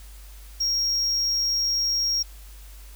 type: tone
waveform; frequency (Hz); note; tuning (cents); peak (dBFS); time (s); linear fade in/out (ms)
triangle; 5588; F8; 0; -20; 0.6-2.23; 10
effects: added 50 Hz sine -41 dBFS peak until 2.95 s + white hiss -51 dBFS RMS until 2.95 s